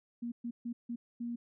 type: tone bursts at uneven times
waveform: sine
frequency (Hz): 237.1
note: A#3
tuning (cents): +30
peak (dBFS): -35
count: 5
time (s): 0.22-0.32 / 0.44-0.51 / 0.65-0.73 / 0.89-0.96 / 1.2-1.36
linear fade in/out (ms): 10
effects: none